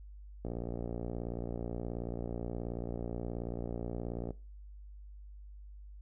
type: click train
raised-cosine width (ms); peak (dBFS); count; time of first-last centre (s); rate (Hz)
2; -25; 227; 0.45-4.307; 58.6
effects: noise-tail reverb RT60 0.3 s tail -20 dB re dry + added 50 Hz sine -47 dBFS peak until 6.01 s